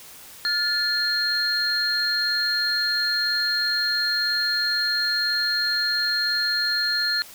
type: tone cluster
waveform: sine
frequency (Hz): 1418 / 1740 / 4221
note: F6 / A6 / C8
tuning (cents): +26 / -20 / +14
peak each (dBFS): -29 / -27 / -22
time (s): 0.45-7.22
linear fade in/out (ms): 0
effects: white hiss -44 dBFS RMS until 7.34 s